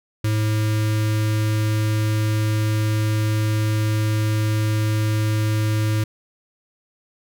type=tone with notch filter; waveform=square; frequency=107.9 Hz; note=A2; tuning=33 cents flat; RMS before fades=-20 dBFS; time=0.24-6.04 s; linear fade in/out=5 ms; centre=760 Hz; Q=1.3; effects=none